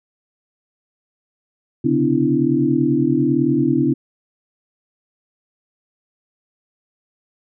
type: tone cluster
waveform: sine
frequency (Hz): 131.6 / 141.8 / 253.9 / 295.1 / 333.1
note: C3 / C#3 / B3 / D4 / E4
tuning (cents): +10 / +40 / +48 / +8 / +18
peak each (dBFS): -27 / -23 / -19 / -19 / -19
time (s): 1.84-3.94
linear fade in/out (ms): 10
effects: none